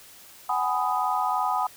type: chord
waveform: sine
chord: G# minor seventh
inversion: third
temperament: just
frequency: 747.5 / 830.6 / 996.7 / 1245.9 Hz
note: F#5 / G#5 / B5 / D#6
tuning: +17 / 0 / +16 / +2 cents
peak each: -28 dBFS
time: 0.49-1.67 s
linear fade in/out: 5 ms
effects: white hiss -49 dBFS RMS until 1.76 s